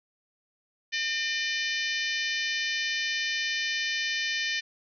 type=harmonic tone with a mistuned harmonic; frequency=600 Hz; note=D5; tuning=37 cents sharp; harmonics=3 / 4 / 5 / 6 / 7 / 8 / 9 / 10; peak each=-31 / -33 / -35 / -37 / -38 / -39 / -40 / -41 dBFS; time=0.92-4.61 s; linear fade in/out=20 ms; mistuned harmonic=3; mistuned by=+16 cents; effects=none